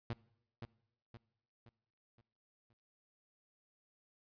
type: tone with echo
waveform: sawtooth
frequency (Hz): 116.54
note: A#2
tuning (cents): 0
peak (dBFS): -33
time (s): 0.1-0.13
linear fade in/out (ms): 0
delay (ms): 520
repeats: 5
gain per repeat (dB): -7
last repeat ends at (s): 2.73
effects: noise-tail reverb RT60 0.8 s tail -22 dB re dry + resampled to 11025 Hz